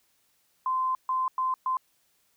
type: tone bursts at uneven times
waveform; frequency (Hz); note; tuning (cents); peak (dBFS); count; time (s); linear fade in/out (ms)
sine; 1035; C6; -19; -24; 4; 0.66-0.95 / 1.09-1.28 / 1.38-1.54 / 1.66-1.77; 2
effects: white hiss -69 dBFS RMS until 2.36 s